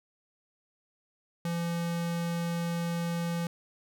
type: tone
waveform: square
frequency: 170 Hz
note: F3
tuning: 46 cents flat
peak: -30 dBFS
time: 1.45-3.47 s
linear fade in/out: 2 ms
effects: none